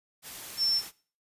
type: tone in noise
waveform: sine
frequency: 5390 Hz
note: E8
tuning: 38 cents sharp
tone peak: -24 dBFS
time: 0.57-0.82 s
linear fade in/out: 50 ms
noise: white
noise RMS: -42 dBFS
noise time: 0.22-0.92 s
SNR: +15 dB
effects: noise-tail reverb RT60 0.4 s tail -18 dB re dry + resampled to 32000 Hz